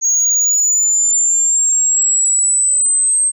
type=linear sweep; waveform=sine; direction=up; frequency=6590 to 8360 Hz; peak=-8 dBFS; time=0.01-3.32 s; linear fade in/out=50 ms; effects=tanh soft clip ceiling -10 dBFS